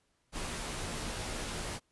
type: noise with comb filter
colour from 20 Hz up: pink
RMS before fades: -38 dBFS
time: 0.32-1.8 s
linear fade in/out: 50 ms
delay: 15 ms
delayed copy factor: -0.5
effects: pink hiss -75 dBFS RMS until 1.91 s + resampled to 24000 Hz